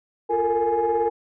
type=tone cluster; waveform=sine; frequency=348 / 444.3 / 462.2 / 834 Hz; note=F4 / A4 / A#4 / G#5; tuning=-6 / +17 / -15 / +7 cents; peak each=-28 / -27 / -21 / -22 dBFS; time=0.29-1.1 s; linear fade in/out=20 ms; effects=tanh soft clip ceiling -13 dBFS